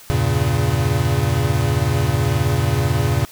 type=chord; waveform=square; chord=E diminished seventh; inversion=none; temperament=equal; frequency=82.41 / 98 / 116.54 / 138.59 Hz; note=E2 / G2 / Bb2 / Db3; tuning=0 / 0 / 0 / 0 cents; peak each=-24 / -24 / -21 / -21 dBFS; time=0.1-3.25 s; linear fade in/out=0 ms; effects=white hiss -43 dBFS RMS until 3.31 s